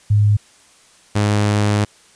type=tone pair in turn; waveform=sine / sawtooth; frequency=104 / 104 Hz; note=G#2 / G#2; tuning=+3 / +3 cents; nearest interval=unison; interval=0 cents; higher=neither; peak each=-10 dBFS; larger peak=neither; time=0.1-0.37 / 1.15-1.85 s; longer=second; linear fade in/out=10 ms; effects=white hiss -50 dBFS RMS until 2.15 s + resampled to 22050 Hz